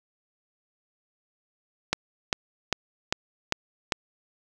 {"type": "click train", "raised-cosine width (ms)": 0.2, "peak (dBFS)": -5, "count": 6, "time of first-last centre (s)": [1.93, 3.922], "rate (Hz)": 2.51, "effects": []}